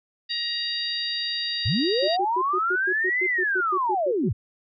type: harmonic tone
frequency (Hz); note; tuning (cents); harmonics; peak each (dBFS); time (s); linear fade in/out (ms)
943; A#5; +20; 2 / 3 / 4 / 5; -34 / -35 / -29 / -29; 0.29-2.17; 20
type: linear two-way sweep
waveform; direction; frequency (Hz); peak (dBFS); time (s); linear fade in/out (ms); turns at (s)
sine; up then down; 76.6 to 2101 to 76.6; -21; 1.65-4.33; 10; 3.25
type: tone bursts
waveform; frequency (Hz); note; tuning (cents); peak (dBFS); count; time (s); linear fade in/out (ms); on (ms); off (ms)
sine; 370; F#4; 0; -25; 14; 2.02-4.29; 10; 60; 110
effects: none